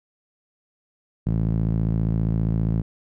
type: tone with band-pass filter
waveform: sawtooth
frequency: 55 Hz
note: A1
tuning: in tune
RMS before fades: -22 dBFS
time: 1.26-2.82 s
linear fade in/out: 10 ms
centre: 150 Hz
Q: 2
effects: none